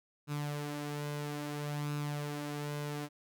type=tone with flanger; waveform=sawtooth; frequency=146.83 Hz; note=D3; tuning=in tune; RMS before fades=-38 dBFS; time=0.27-3.09 s; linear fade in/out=50 ms; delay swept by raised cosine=0.76 to 4.86 ms; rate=0.6 Hz; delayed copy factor=+0.5; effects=none